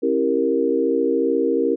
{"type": "chord", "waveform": "sine", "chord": "C# diminished seventh", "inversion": "none", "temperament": "equal with one note detuned", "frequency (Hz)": [270.2, 329.6, 392, 466.2], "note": ["C#4", "E4", "G4", "Bb4"], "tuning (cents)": [-44, 0, 0, 0], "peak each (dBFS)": [-23, -23, -23, -20], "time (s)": [0.02, 1.76], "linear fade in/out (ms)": 20, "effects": []}